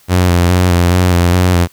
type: tone with vibrato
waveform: sawtooth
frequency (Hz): 88.9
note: F2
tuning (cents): +31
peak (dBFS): -4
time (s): 0.08-1.68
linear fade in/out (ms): 50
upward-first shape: square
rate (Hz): 2.4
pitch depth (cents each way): 32
effects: white hiss -48 dBFS RMS until 1.72 s